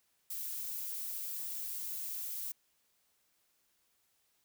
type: noise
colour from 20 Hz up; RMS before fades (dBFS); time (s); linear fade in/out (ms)
violet; -40; 0.3-2.52; 5
effects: white hiss -75 dBFS RMS until 4.44 s